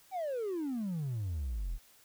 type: exponential sweep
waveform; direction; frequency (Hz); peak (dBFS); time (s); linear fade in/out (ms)
triangle; down; 790 to 36.33; -30; 0.11-1.79; 50
effects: tanh soft clip ceiling -28 dBFS + white hiss -62 dBFS RMS until 2.04 s